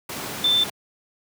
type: tone in noise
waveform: sine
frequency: 3545 Hz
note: A7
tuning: 12 cents sharp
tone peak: -16 dBFS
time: 0.44-0.64 s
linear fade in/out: 5 ms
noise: pink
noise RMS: -31 dBFS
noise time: 0.09-0.7 s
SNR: +12 dB
effects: high-pass 150 Hz 12 dB/octave